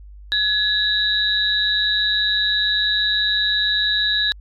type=tone cluster; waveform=sine; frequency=1689 / 3724 / 3923 Hz; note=G#6 / A#7 / B7; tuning=+29 / -2 / -12 cents; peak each=-21 / -22 / -19 dBFS; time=0.32-4.32 s; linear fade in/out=0 ms; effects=added 50 Hz sine -37 dBFS peak until 4.4 s + MP3 64 kbps